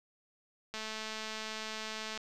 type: click train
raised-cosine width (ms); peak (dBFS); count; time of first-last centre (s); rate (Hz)
0.2; -23; 314; 0.74-2.176; 218
effects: none